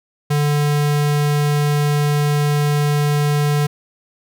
square tone, 146.83 Hz, D3, in tune, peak -15 dBFS, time 0.3-3.67 s, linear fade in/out 10 ms, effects none

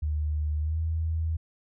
sine tone with pitch glide, 75.7 to 80.67 Hz, D#2 to E2, -47 to -37 cents, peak -25 dBFS, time 0.02-1.37 s, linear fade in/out 10 ms, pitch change +110 cents, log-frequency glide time 0.6-0.79 s, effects none

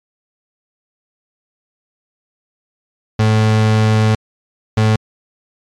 35% pulse tone bursts at uneven times, 108.9 Hz, A2, 17 cents flat, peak -8 dBFS, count 2, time 3.19-4.15 / 4.77-4.96 s, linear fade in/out 5 ms, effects low-pass 6000 Hz 12 dB/octave + MP3 96 kbps

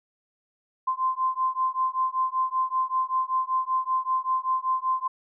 sine beating tone pair, 1037 / 1042.2 Hz, C6 / C6, -16 / -7 cents, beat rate 5.2 Hz, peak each -26 dBFS, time 0.87-5.08 s, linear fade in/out 10 ms, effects none

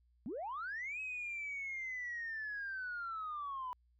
sine linear two-way sweep, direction up then down, 193.7 to 2564 to 982 Hz, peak -38 dBFS, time 0.26-3.73 s, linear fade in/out 0 ms, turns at 1 s, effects tanh soft clip ceiling -35 dBFS + added 60 Hz sine -68 dBFS peak until 3.99 s

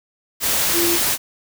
sine tone in noise, 342 Hz, F4, 36 cents flat, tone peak -19 dBFS, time 0.72-0.99 s, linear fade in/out 50 ms, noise white, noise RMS -19 dBFS, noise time 0.4-1.18 s, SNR -3 dB, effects none

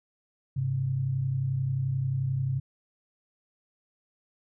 sine tone pair together, 102.23 / 133.6 Hz, G#2 / C3, -27 / +36 cents, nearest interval perfect fourth, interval 463 cents, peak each -33 / -26 dBFS, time 0.56-2.6 s, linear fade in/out 10 ms, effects none

